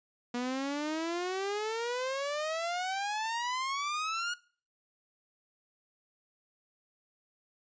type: exponential sweep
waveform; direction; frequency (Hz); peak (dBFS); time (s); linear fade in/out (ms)
sawtooth; up; 240 to 1448; -28; 0.34-4.34; 5
effects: noise-tail reverb RT60 0.4 s tail -20 dB re dry + resampled to 16000 Hz